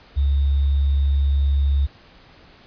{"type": "tone with sample-and-hold", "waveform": "sine", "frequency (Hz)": 69.8, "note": "C#2", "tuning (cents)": 13, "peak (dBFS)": -15, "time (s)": [0.16, 1.87], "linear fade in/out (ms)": 20, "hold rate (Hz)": 3675, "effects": ["pink hiss -49 dBFS RMS until 2.66 s", "resampled to 11025 Hz"]}